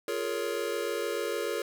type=chord; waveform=square; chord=Bb minor seventh; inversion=second; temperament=just; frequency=349.6 / 419.5 / 466.2 / 559.4 Hz; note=F4 / Ab4 / Bb4 / Db5; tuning=+2 / +17 / 0 / +16 cents; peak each=-38 / -35 / -35 / -37 dBFS; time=0.08-1.62 s; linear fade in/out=2 ms; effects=none